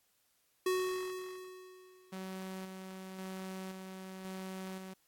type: tone with exponential decay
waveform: square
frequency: 370 Hz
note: F#4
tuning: in tune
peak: -29 dBFS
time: 0.66-2.41 s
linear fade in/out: 5 ms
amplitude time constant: 380 ms
type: tone with tremolo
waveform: sawtooth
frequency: 188.7 Hz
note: F#3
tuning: 34 cents sharp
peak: -37 dBFS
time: 2.12-4.94 s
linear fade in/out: 10 ms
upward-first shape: square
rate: 0.94 Hz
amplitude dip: 35%
effects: white hiss -74 dBFS RMS until 5.07 s + AAC 64 kbps

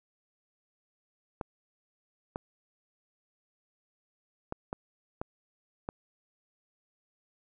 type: clicks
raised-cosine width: 1 ms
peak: -20 dBFS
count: 6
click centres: 1.412 / 2.359 / 4.524 / 4.729 / 5.215 / 5.889 s
effects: none

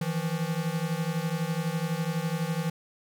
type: beating tone pair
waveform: square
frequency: 158.7 / 170.7 Hz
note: D#3 / F3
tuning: +35 / -39 cents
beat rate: 12 Hz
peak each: -31 dBFS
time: 0.01-2.7 s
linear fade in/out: 5 ms
effects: none

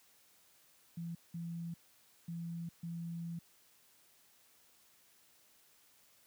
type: tone bursts at uneven times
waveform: sine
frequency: 168.7 Hz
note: E3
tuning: 40 cents sharp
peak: -39 dBFS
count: 4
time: 0.97-1.15 / 1.34-1.74 / 2.28-2.69 / 2.83-3.39 s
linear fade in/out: 5 ms
effects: white hiss -67 dBFS RMS until 6.26 s + high-pass 60 Hz 12 dB/octave

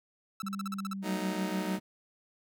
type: tone bursts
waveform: 45% pulse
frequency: 1318.5 Hz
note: E6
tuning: in tune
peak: -35 dBFS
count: 9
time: 0.4-0.933 s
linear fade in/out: 2 ms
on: 21 ms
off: 43 ms
type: tone with pitch glide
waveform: sine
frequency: 197.9 to 193.38 Hz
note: G3 to G3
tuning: +17 to -23 cents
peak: -35 dBFS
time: 0.43-1.79 s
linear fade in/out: 5 ms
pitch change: -40 cents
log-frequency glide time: 0.7-1.14 s
type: chord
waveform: sawtooth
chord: D# diminished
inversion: first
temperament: just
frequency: 186.68 / 224 / 311.1 Hz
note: F#3 / A3 / D#4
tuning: +16 / +31 / 0 cents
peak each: -31 / -36 / -33 dBFS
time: 1.02-1.8 s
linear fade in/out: 50 ms
effects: none

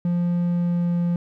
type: tone with pitch glide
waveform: triangle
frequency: 174.4 to 173.3 Hz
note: F3 to F3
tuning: -2 to -13 cents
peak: -17 dBFS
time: 0.05-1.16 s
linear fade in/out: 2 ms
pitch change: -11 cents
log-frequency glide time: 0.44-0.99 s
effects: none

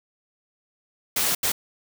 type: noise bursts at uneven times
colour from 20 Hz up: white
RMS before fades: -23 dBFS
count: 2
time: 1.16-1.35 / 1.43-1.52 s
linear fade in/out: 5 ms
effects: none

